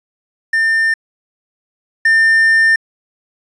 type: tone pair in turn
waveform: triangle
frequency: 1800 / 1800 Hz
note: A6 / A6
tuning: +39 / +39 cents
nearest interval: unison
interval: 0 cents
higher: neither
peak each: -9 / -6 dBFS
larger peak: second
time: 0.53-0.94 / 2.05-2.76 s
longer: second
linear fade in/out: 5 ms
effects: resampled to 24000 Hz + 7-bit